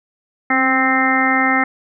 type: harmonic tone with a mistuned harmonic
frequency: 261.6 Hz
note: C4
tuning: in tune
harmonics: 1 / 2 / 3 / 4 / 5 / 6 / 7 / 8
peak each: -19 / -28 / -20 / -28 / -20 / -29 / -19 / -19 dBFS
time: 0.5-1.64 s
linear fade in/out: 5 ms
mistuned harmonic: 1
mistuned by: +24 cents
effects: none

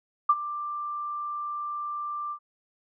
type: tone with ADSR envelope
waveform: sine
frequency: 1182 Hz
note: D6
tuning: 11 cents sharp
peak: -14 dBFS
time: 0.29-2.39 s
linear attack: 7 ms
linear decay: 46 ms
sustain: -16 dB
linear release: 76 ms
effects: none

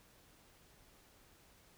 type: silence
effects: pink hiss -65 dBFS RMS until 1.77 s

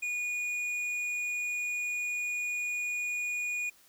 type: tone with hard clipping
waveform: sine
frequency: 2452 Hz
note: D#7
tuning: 26 cents flat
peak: -32 dBFS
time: 0.02-3.7 s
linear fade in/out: 10 ms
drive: 6 dB
effects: white hiss -61 dBFS RMS until 3.88 s

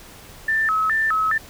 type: tone with vibrato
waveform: sine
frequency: 1512 Hz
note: F#6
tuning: 37 cents sharp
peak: -17 dBFS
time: 0.48-1.38 s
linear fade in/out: 5 ms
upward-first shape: square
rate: 2.4 Hz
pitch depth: 280 cents each way
effects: pink hiss -43 dBFS RMS until 1.49 s

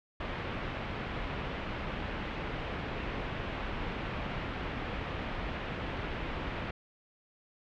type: low-pass noise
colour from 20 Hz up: pink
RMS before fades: -37 dBFS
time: 0.2-6.71 s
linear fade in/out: 5 ms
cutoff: 3000 Hz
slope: 24 dB/octave
effects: none

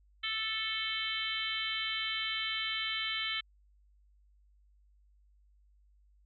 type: harmonic tone with a mistuned harmonic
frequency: 440 Hz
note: A4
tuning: in tune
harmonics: 3 / 4 / 5 / 6 / 7 / 8 / 9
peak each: -43 / -42 / -38 / -47 / -36 / -43 / -42 dBFS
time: 0.23-3.41 s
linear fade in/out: 10 ms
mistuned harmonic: 7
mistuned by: +19 cents
effects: added 50 Hz sine -62 dBFS peak until 6.25 s

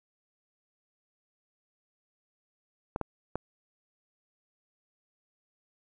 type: clicks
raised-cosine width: 1 ms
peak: -17 dBFS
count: 3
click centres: 2.961 / 3.013 / 3.356 s
effects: none

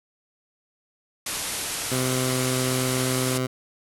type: low-pass noise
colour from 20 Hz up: white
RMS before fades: -30 dBFS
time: 1.26-3.38 s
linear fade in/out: 5 ms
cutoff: 12000 Hz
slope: 96 dB/octave
type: tone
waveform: 15% pulse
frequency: 128.5 Hz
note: C3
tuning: 31 cents flat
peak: -17 dBFS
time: 1.91-3.47 s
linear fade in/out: 10 ms
effects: none

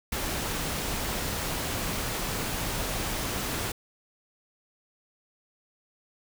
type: noise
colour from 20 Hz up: pink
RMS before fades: -31 dBFS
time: 0.12-3.72 s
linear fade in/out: 5 ms
effects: none

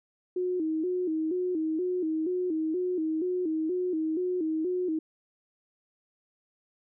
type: tone with vibrato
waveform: sine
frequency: 338.9 Hz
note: E4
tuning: 48 cents sharp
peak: -26 dBFS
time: 0.36-4.99 s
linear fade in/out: 5 ms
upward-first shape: square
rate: 2.1 Hz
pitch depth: 120 cents each way
effects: none

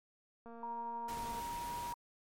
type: click train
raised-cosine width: 1 ms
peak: -39 dBFS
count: 219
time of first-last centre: 0.46-1.4 s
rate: 232 Hz
type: tone with pitch glide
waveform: sine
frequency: 940 to 953.1 Hz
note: A#5 to A#5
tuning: +14 to +38 cents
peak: -39 dBFS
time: 0.63-1.94 s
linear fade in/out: 2 ms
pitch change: +24 cents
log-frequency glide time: 1.35-1.75 s
type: noise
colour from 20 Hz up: pink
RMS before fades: -48 dBFS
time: 1.08-1.93 s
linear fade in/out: 5 ms
effects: MP3 64 kbps

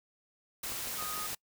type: noise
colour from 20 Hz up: white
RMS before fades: -38 dBFS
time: 0.63-1.35 s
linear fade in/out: 5 ms
type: click train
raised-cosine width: 1 ms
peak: -31 dBFS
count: 5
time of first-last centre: 0.72-1.331 s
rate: 6.55 Hz
type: tone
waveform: triangle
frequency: 1244.5 Hz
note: D#6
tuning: in tune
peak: -38 dBFS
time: 0.98-1.27 s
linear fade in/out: 10 ms
effects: noise-tail reverb RT60 0.1 s tail -25 dB re dry

